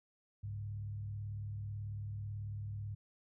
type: tone with frequency modulation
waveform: sine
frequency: 102.5 Hz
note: G#2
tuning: 22 cents flat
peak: -39 dBFS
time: 0.43-2.95 s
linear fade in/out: 10 ms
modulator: 38.2 Hz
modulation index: 0.48
effects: none